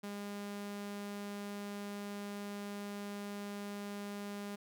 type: tone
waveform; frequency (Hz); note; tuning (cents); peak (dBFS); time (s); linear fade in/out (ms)
sawtooth; 203.3; G#3; -37; -37; 0.03-4.56; 10
effects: none